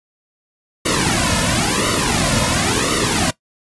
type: noise with flanger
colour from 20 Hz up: pink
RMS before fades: -17 dBFS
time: 0.85-3.31 s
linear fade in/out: 10 ms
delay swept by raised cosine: 1.2 to 2.6 ms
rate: 0.96 Hz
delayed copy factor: -1
effects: noise-tail reverb RT60 0.1 s tail -18 dB re dry + resampled to 24000 Hz